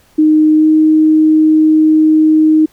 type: tone with pitch glide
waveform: sine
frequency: 308.9 to 311.8 Hz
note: D#4 to D#4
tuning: -12 to +4 cents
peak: -5 dBFS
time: 0.18-2.66 s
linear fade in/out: 10 ms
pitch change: +16 cents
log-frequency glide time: 0.56-0.66 s
effects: pink hiss -50 dBFS RMS until 2.72 s